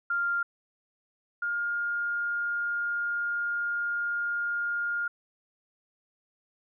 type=tone pair in turn; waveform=sine; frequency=1396.9 / 1413.9 Hz; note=F6 / F6; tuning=0 / +21 cents; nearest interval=unison; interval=21 cents; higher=second; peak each=-25 / -27 dBFS; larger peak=first; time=0.1-0.43 / 1.42-5.08 s; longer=second; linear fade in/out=5 ms; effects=none